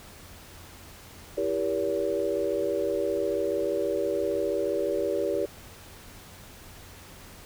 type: chord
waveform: sine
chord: E diminished seventh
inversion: none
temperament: just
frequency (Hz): 329.6 / 395.6 / 474.7 / 569.6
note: E4 / G4 / Bb4 / Db5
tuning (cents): 0 / +16 / +31 / +47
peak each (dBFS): -33 / -29 / -31 / -29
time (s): 1.37-5.46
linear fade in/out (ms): 10
effects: added 88 Hz sine -53 dBFS peak until 7.45 s + pink hiss -48 dBFS RMS until 7.45 s